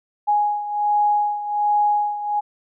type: beating tone pair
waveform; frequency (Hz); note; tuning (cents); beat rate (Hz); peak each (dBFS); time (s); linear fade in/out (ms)
sine; 830.6 / 831.9; G#5 / G#5; 0 / +3; 1.3; -18 / -23; 0.27-2.41; 20
effects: none